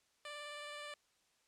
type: tone with vibrato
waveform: 10% pulse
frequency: 589 Hz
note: D5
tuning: 5 cents sharp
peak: -37 dBFS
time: 0.25-0.94 s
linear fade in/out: 2 ms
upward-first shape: triangle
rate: 19 Hz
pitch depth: 19 cents each way
effects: white hiss -75 dBFS RMS until 1.47 s + low-pass 8000 Hz 12 dB/octave